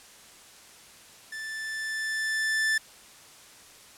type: tone with level ramp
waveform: 45% pulse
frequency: 1760 Hz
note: A6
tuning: in tune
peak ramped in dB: -35 to -22 dBFS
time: 1.32-2.78 s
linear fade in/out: 5 ms
effects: white hiss -51 dBFS RMS until 3.97 s + low-pass 10000 Hz 12 dB/octave